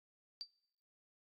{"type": "tone with exponential decay", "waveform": "sine", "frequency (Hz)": 4659, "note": "D8", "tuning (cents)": -15, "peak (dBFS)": -37, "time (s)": [0.41, 0.5], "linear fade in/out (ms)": 0, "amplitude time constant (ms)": 18, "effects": ["noise-tail reverb RT60 0.9 s tail -25 dB re dry", "AAC 64 kbps"]}